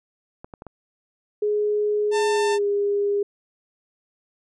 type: clicks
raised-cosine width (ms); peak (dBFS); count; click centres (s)
1; -24; 4; 0.445 / 0.538 / 0.621 / 0.667
type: tone with pitch glide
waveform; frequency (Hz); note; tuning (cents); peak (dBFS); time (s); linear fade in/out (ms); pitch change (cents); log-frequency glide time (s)
sine; 418.4 to 406; G#4 to G#4; +13 to -39; -19; 1.42-3.23; 5; -52; 2.28-2.67
type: tone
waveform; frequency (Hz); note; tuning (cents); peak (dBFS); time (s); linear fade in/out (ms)
sawtooth; 894; A5; +27; -20; 2.11-2.59; 50
effects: resampled to 22050 Hz